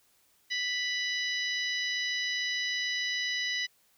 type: harmonic tone with a mistuned harmonic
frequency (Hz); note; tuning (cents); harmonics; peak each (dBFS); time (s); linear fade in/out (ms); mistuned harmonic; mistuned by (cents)
987.8; B5; 0; 2 / 3 / 4 / 5 / 6; -32 / -36 / -36 / -38 / -44; 0.5-3.67; 20; 5; +19
effects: white hiss -67 dBFS RMS until 3.97 s